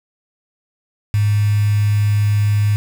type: tone with quantisation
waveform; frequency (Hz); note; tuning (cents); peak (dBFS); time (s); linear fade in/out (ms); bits
sine; 103.83; G#2; 0; -12; 1.14-2.76; 0; 5
effects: none